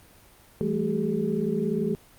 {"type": "tone cluster", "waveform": "sine", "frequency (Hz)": [166, 197.6, 218.2, 387, 424], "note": ["E3", "G3", "A3", "G4", "G#4"], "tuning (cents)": [12, 14, -14, -22, 36], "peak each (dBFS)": [-31, -32, -28, -30, -30], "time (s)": [0.61, 1.95], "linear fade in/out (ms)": 0, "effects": ["pink hiss -54 dBFS RMS until 2.18 s", "Opus 32 kbps"]}